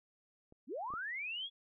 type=clicks; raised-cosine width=2 ms; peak=-45 / -44 / -36 dBFS; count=3; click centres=0.524 / 0.904 / 0.938 s
type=linear sweep; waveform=sine; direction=up; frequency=196 to 3404 Hz; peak=-38 dBFS; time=0.67-1.5 s; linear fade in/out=50 ms
effects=none